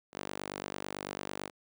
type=tone with high-pass filter; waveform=sawtooth; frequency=49 Hz; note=G1; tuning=in tune; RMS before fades=-41 dBFS; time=0.12-1.51 s; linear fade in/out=50 ms; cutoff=330 Hz; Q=0.73; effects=none